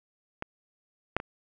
clicks, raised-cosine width 0.5 ms, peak -18 / -10 / -21 dBFS, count 3, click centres 0.424 / 1.166 / 1.201 s, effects none

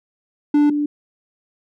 triangle / sine tone pair in turn, 293.7 / 293.7 Hz, D4 / D4, 0 / 0 cents, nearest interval unison, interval 0 cents, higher neither, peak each -9 / -17 dBFS, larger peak first, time 0.54-0.7 / 0.7-0.86 s, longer neither, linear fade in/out 5 ms, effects none

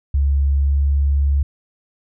sine tone with pitch glide, 69.8 to 70.33 Hz, C#2 to C#2, +13 to +26 cents, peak -13 dBFS, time 0.14-1.43 s, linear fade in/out 5 ms, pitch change +13 cents, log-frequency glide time 0.63-0.76 s, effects none

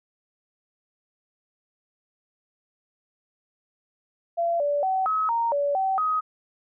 sine tone with pitch steps, 681 / 579 / 759 / 1280 / 928 / 572 / 767 / 1259 Hz, F5 / D5 / F#5 / D#6 / A#5 / D5 / G5 / D#6, -44 / -25 / +44 / +49 / -8 / -46 / -38 / +20 cents, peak -21 dBFS, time 4.37-6.21 s, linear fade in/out 20 ms, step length 230 ms, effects none

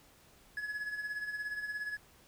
triangle tone with tremolo, 1694 Hz, G#6, 34 cents sharp, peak -32 dBFS, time 0.57-1.97 s, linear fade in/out 2 ms, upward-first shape sine, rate 17 Hz, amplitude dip 60%, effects pink hiss -62 dBFS RMS until 2.27 s

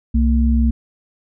sine tone pair together, 64.4 / 229.5 Hz, C2 / A#3, -27 / -27 cents, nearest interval octave + minor seventh, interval 2200 cents, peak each -13 / -17 dBFS, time 0.14-0.71 s, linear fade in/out 10 ms, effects none

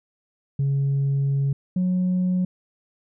sine tone pair in turn, 138.59 / 182.52 Hz, C#3 / F#3, 0 / -23 cents, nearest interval perfect fourth, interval 477 cents, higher second, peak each -17 dBFS, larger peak neither, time 0.59-1.53 / 1.76-2.45 s, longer first, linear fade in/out 5 ms, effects tanh soft clip ceiling -17 dBFS

